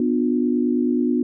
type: chord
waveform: sine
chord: B diminished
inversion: none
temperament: just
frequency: 246.9 / 296.3 / 355.6 Hz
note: B3 / D4 / F4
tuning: 0 / +15 / +31 cents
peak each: -19 / -23 / -24 dBFS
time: 0-1.23 s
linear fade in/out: 2 ms
effects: none